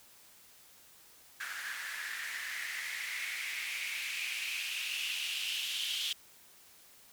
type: noise with band-pass filter sweep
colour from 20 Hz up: blue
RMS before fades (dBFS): -38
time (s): 1.4-6.13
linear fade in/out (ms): 5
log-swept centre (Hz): 1600 to 3200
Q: 5.4
effects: white hiss -59 dBFS RMS until 7.12 s